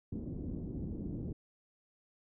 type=low-pass noise; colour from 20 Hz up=white; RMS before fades=-40 dBFS; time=0.12-1.33 s; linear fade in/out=5 ms; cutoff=300 Hz; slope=24 dB/octave; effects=none